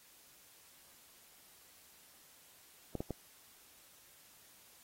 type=clicks; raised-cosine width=2 ms; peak=-24 dBFS; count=3; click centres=2.953 / 3.005 / 3.107 s; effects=white hiss -62 dBFS RMS until 4.83 s + AAC 48 kbps